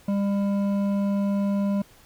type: tone with hard clipping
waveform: sine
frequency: 200 Hz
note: G3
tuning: 35 cents sharp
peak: -23 dBFS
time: 0.08-1.82 s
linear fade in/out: 5 ms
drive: 9 dB
effects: pink hiss -54 dBFS RMS until 2.05 s